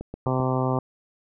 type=click train; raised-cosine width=2 ms; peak=-20 dBFS; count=4; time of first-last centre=0.01-0.401 s; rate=7.68 Hz
type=harmonic tone; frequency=129.3 Hz; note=C3; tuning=20 cents flat; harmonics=1 / 2 / 3 / 4 / 5 / 6 / 7 / 8 / 9; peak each=-25 / -28 / -30 / -31 / -32 / -33 / -33 / -34 / -35 dBFS; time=0.26-0.79 s; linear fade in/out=2 ms
effects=none